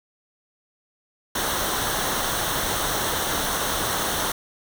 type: noise with comb filter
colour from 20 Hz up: pink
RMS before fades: -25 dBFS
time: 1.35-4.32 s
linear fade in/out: 5 ms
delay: 0.41 ms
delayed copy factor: -0.6
effects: none